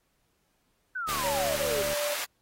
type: exponential sweep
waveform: sine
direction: down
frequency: 1549 to 388.7 Hz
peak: -30 dBFS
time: 0.95-1.83 s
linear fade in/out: 10 ms
type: high-pass noise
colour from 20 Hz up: pink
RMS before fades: -34 dBFS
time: 1.08-2.25 s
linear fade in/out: 10 ms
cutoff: 1000 Hz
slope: 12 dB/octave
type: click train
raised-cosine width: 2 ms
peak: -30 dBFS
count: 63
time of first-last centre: 1.09-1.931 s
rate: 73.7 Hz
type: tone with pitch glide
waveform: sine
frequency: 562 to 586.9 Hz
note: C#5 to D5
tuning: +24 to -1 cents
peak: -29 dBFS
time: 1.23-2.15 s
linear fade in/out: 20 ms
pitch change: +75 cents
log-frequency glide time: 1.38-1.76 s
effects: pink hiss -73 dBFS RMS until 2.41 s + AAC 48 kbps